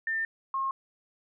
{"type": "tone pair in turn", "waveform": "sine", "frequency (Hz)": [1798, 1075.9], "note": ["A6", "C6"], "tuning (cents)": [37, 48], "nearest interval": "major sixth", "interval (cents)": 889, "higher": "first", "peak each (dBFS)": [-27, -27], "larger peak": "neither", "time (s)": [[0.07, 0.25], [0.54, 0.71]], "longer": "first", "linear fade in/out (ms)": 2, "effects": []}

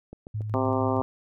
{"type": "click train", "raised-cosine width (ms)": 2, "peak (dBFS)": -27, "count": 5, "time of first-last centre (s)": [0.13, 0.686], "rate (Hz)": 7.2}
{"type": "tone with tremolo", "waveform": "sine", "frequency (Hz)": 106.8, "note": "G#2", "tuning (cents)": 49, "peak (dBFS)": -27, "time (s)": [0.34, 1.01], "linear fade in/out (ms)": 10, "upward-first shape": "square", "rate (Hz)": 6.4, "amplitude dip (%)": 25}
{"type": "harmonic tone", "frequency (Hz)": 130.81, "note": "C3", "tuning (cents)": 0, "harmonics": [2, 3, 4, 5, 6, 7, 8, 9], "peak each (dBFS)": [-28, -30, -31, -32, -33, -33, -34, -35], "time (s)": [0.54, 1.02], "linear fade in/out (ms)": 0}
{"effects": []}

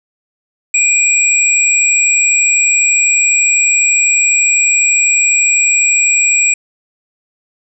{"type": "tone pair together", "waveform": "sine", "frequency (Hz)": [2400, 7686], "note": ["D7", "B8"], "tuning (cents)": [37, -48], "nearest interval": "octave + minor sixth", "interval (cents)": 2015, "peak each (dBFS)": -11, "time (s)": [0.74, 6.54], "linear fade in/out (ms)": 5, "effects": []}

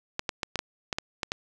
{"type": "clicks", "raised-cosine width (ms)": 0.2, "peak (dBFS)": -11, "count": 9, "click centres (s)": [0.194, 0.292, 0.432, 0.557, 0.591, 0.928, 0.985, 1.232, 1.319], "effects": []}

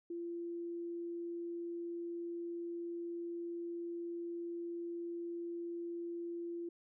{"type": "tone", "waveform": "sine", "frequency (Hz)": 342.1, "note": "F4", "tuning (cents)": -36, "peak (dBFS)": -39, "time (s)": [0.1, 6.69], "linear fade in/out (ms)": 5, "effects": []}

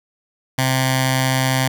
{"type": "tone with notch filter", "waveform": "10% pulse", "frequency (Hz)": 130.81, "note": "C3", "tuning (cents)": 0, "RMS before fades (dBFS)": -18, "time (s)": [0.58, 1.68], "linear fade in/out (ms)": 5, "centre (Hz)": 410, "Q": 0.54, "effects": []}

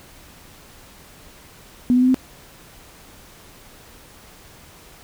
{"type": "tone with pitch steps", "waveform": "sine", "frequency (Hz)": [246.9, 250.8, 254.7, 258.7], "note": ["B3", "B3", "C4", "C4"], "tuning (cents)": [0, 27, -46, -19], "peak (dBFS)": -12, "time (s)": [1.9, 2.144], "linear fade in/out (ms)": 0, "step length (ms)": 61, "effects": ["pink hiss -46 dBFS RMS until 5.03 s"]}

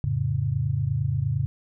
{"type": "chord", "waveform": "sine", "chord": "F augmented", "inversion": "none", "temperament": "equal", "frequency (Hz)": [87.31, 110, 138.59], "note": ["F2", "A2", "C#3"], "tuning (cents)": [0, 0, 0], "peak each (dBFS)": [-30, -26, -25], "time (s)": [0.04, 1.46], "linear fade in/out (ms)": 0, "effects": []}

